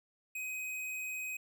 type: tone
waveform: square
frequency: 2517 Hz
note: D#7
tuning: 19 cents sharp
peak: -38 dBFS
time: 0.35-1.37 s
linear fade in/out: 5 ms
effects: none